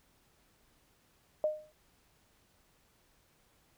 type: tone with exponential decay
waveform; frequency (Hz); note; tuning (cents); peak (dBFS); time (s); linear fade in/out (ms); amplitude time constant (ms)
sine; 613; D#5; -26; -24; 1.44-1.72; 1; 59
effects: pink hiss -69 dBFS RMS until 3.77 s